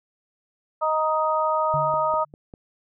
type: harmonic tone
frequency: 312.3 Hz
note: D#4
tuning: 7 cents sharp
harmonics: 2 / 3 / 4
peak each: -24 / -24 / -24 dBFS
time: 0.81-2.25 s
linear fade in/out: 20 ms
type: click train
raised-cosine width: 2 ms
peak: -27 dBFS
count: 5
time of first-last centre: 1.74-2.538 s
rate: 5.01 Hz
type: tone with exponential decay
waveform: sine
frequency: 147.1 Hz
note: D3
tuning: 3 cents sharp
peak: -25 dBFS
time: 1.74-2.34 s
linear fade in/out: 0 ms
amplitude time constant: 130 ms
effects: none